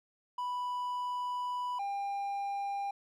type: tone pair in turn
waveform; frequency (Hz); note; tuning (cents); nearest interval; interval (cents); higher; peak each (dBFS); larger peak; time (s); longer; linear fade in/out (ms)
triangle; 987.8 / 799.5; B5 / G5; 0 / +34; major third; 366; first; -31 / -31; neither; 0.38-1.79 / 1.79-2.91; first; 5
effects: none